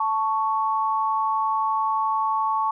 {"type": "tone pair together", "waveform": "sine", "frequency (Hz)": [880, 1111.5], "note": ["A5", "C#6"], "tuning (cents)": [0, 4], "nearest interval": "major third", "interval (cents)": 404, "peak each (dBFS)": -23, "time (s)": [0, 2.71], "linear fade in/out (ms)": 5, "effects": []}